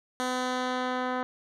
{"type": "tone with low-pass filter sweep", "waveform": "10% pulse", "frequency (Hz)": 253.1, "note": "B3", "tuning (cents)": 43, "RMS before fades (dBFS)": -30, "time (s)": [0.2, 1.23], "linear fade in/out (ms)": 0, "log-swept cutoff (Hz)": [9200, 1900], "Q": 0.81, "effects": []}